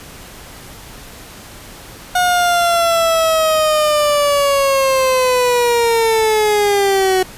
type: linear sweep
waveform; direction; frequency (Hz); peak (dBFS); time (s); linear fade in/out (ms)
30% pulse; down; 725 to 370; -9; 2.15-7.23; 5
effects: pink hiss -36 dBFS RMS until 7.37 s + resampled to 32000 Hz